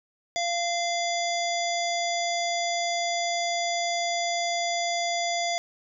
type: harmonic tone with a mistuned harmonic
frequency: 690 Hz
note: F5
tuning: 21 cents flat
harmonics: 1 / 3 / 5 / 7 / 9 / 10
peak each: -27 / -32 / -34 / -35 / -37 / -37 dBFS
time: 0.36-5.58 s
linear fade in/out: 0 ms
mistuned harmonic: 9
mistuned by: -59 cents
effects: none